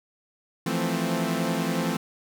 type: chord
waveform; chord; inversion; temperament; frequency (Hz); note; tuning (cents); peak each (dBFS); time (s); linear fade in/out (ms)
sawtooth; F major seventh; third; equal with one note detuned; 164.81 / 175.42 / 220 / 261.6; E3 / F3 / A3 / C4; 0 / +8 / 0 / 0; -26; 0.66-1.97; 5
effects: none